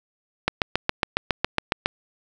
click train, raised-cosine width 0.3 ms, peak -3 dBFS, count 11, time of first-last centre 0.48-1.859 s, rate 7.25 Hz, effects none

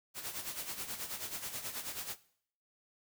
white noise with tremolo, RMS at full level -39 dBFS, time 0.14-2.17 s, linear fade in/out 50 ms, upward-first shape sine, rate 9.3 Hz, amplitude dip 65%, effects noise-tail reverb RT60 0.6 s tail -18 dB re dry

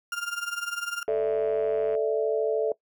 35% pulse tone with tremolo, 1400 Hz, F6, 4 cents sharp, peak -24 dBFS, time 0.12-1.03 s, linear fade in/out 2 ms, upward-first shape triangle, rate 20 Hz, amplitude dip 90%
sine chord, A suspended fourth, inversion none, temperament just, 440 / 586.7 / 660 Hz, A4 / D5 / E5, 0 / -2 / +2 cents, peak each -24 / -29 / -29 dBFS, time 1.08-2.72 s, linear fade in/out 2 ms
click train, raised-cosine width 0.5 ms, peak -29 dBFS, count 89, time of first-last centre 1.08-1.951 s, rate 101 Hz
effects noise-tail reverb RT60 0.1 s tail -21 dB re dry

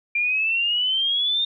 sine exponential sweep, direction up, 2377 to 3662 Hz, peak -19 dBFS, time 0.15-1.45 s, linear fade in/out 5 ms, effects none

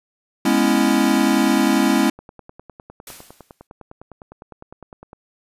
square chord, C# minor seventh, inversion second, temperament equal, 207.7 / 246.9 / 277.2 / 329.6 Hz, G#3 / B3 / C#4 / E4, 0 / 0 / 0 / 0 cents, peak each -21 / -21 / -20 / -21 dBFS, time 0.45-2.1 s, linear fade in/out 5 ms
click train, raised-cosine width 1 ms, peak -25 dBFS, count 30, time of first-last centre 2.19-5.131 s, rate 9.86 Hz
white noise with exponential decay, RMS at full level -35 dBFS, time 3.07-3.67 s, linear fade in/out 2 ms, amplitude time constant 130 ms
effects resampled to 32000 Hz

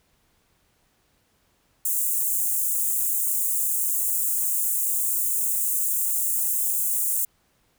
white high-pass noise, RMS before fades -24 dBFS, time 1.85-7.25 s, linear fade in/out 5 ms, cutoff 7200 Hz, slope 48 dB/octave, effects pink hiss -66 dBFS RMS until 7.78 s

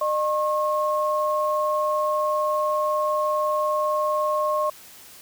sine tone pair together, 607.3 / 1082 Hz, D#5 / C#6, -42 / -42 cents, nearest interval minor seventh, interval 1000 cents, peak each -23 dBFS, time 0.01-4.7 s, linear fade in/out 5 ms, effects white hiss -46 dBFS RMS until 5.21 s

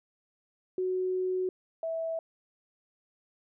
sine tone pair in turn, 370 / 653.8 Hz, F#4 / E5, 0 / -14 cents, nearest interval minor seventh, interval 986 cents, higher second, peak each -27 / -30 dBFS, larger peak first, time 0.78-1.49 / 1.83-2.19 s, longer first, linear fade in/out 2 ms, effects none

